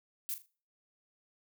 violet noise with echo, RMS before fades -36 dBFS, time 0.29-0.34 s, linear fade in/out 0 ms, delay 40 ms, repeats 3, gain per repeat -11 dB, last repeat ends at 0.46 s, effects noise-tail reverb RT60 0.4 s tail -22 dB re dry

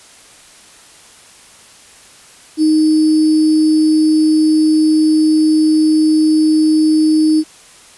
sine tone with sample-and-hold, 311.1 Hz, D#4, in tune, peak -8 dBFS, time 2.57-7.44 s, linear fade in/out 50 ms, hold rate 4900 Hz, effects white hiss -42 dBFS RMS until 7.97 s + resampled to 24000 Hz

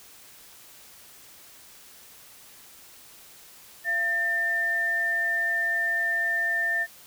sine tone pair together, 683.3 / 1796 Hz, F5 / A6, -38 / +35 cents, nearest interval octave + perfect fourth, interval 1673 cents, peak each -35 / -23 dBFS, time 3.84-6.87 s, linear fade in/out 50 ms, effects white hiss -50 dBFS RMS until 7.06 s

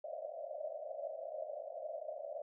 pink band-pass noise, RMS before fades -44 dBFS, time 0.04-2.42 s, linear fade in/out 5 ms, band 560 to 670 Hz, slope 96 dB/octave, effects none

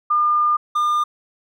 sine / triangle tone pair in turn, 1206 / 1206 Hz, D6 / D6, +46 / +46 cents, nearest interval unison, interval 0 cents, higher neither, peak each -14 / -14 dBFS, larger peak neither, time 0.1-0.57 / 0.75-1.04 s, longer first, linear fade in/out 10 ms, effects none

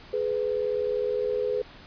sine tone pair together, 420.4 / 500 Hz, G#4 / B4, +21 / +21 cents, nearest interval minor third, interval 300 cents, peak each -27 dBFS, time 0.13-1.62 s, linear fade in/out 5 ms, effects pink hiss -48 dBFS RMS until 1.86 s + resampled to 11025 Hz

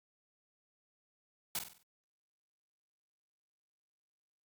white noise with echo, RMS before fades -36 dBFS, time 1.55-1.59 s, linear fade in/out 2 ms, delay 48 ms, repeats 5, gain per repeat -7 dB, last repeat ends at 1.83 s, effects Opus 48 kbps

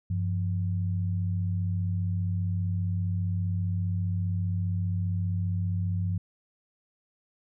sine tone pair together, 96.22 / 171.3 Hz, G2 / F3, -32 / -33 cents, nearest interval minor seventh, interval 999 cents, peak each -26 / -33 dBFS, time 0.1-6.18 s, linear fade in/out 5 ms, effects none

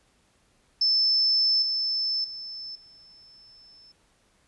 sine tone with level steps, 5274 Hz, E8, in tune, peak -19 / -24 / -35 / -50 dBFS, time 0.81-3.92 s, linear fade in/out 5 ms, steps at 1.62 / 2.24 / 2.75 s, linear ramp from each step 5 ms, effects pink hiss -65 dBFS RMS until 4.47 s + resampled to 24000 Hz

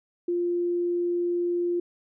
sine tone, 349.2 Hz, F4, in tune, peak -23 dBFS, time 0.28-1.8 s, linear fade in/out 5 ms, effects none

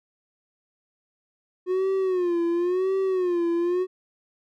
triangle tone with vibrato, 361.3 Hz, F#4, 41 cents flat, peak -19 dBFS, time 1.66-3.87 s, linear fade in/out 50 ms, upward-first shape sine, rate 0.95 Hz, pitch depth 110 cents each way, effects none

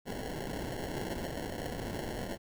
white noise with sample-and-hold, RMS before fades -38 dBFS, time 0.05-2.38 s, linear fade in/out 50 ms, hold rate 1225 Hz, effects none

